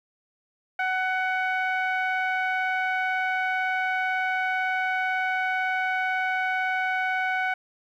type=tone with low-pass filter; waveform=sawtooth; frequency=747 Hz; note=F#5; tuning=16 cents sharp; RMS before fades=-26 dBFS; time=0.79-7.54 s; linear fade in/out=5 ms; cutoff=1900 Hz; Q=8.7; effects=10-bit